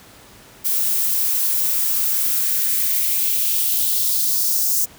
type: noise with high-pass filter sweep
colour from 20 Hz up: violet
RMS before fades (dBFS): -19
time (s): 0.64-4.86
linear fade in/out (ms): 20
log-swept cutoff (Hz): 470 to 6200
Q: 2
effects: pink hiss -45 dBFS RMS until 4.98 s + high-pass 60 Hz 12 dB/octave